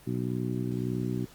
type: harmonic tone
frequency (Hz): 61.74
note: B1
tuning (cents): 0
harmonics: 2 / 3 / 4 / 5 / 6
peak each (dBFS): -32 / -34 / -35 / -36 / -37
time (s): 0.06-1.26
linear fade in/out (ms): 20
effects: pink hiss -54 dBFS RMS until 1.34 s + Opus 24 kbps